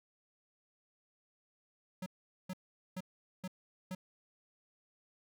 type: tone bursts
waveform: square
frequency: 185 Hz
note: F#3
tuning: in tune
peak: -39 dBFS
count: 5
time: 2.02-3.95 s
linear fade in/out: 5 ms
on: 42 ms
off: 430 ms
effects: none